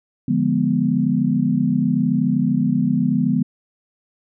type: chord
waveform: sine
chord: D diminished seventh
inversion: none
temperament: equal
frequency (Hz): 146.83 / 174.61 / 207.7 / 246.9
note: D3 / F3 / Ab3 / Cb4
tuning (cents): 0 / 0 / 0 / 0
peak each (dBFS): -23 / -22 / -21 / -19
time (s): 0.28-3.43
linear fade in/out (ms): 5
effects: none